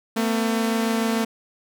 sawtooth tone pair together, 224.9 / 251.6 Hz, A3 / B3, +38 / +32 cents, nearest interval major second, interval 194 cents, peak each -17 / -24 dBFS, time 0.16-1.25 s, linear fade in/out 10 ms, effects none

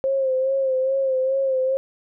sine tone with vibrato, 530 Hz, C5, 22 cents sharp, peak -18 dBFS, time 0.04-1.77 s, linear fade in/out 0 ms, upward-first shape sine, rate 2.4 Hz, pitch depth 43 cents each way, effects none

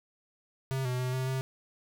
square tone with pitch steps, 133 / 125.7 / 127 / 130 / 131.7 Hz, C3 / B2 / B2 / C3 / C3, +29 / +31 / +49 / -11 / +12 cents, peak -30 dBFS, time 0.71-1.41 s, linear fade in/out 0 ms, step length 140 ms, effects none

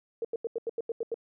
sine tone bursts, 459.6 Hz, A#4, 25 cents flat, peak -28 dBFS, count 9, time 0.22-1.143 s, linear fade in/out 2 ms, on 27 ms, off 85 ms, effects none

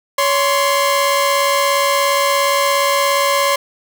sawtooth tone pair together, 561.8 / 1046.5 Hz, C#5 / C6, +23 / 0 cents, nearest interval major seventh, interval 1077 cents, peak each -12 dBFS, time 0.18-3.56 s, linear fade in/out 5 ms, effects none

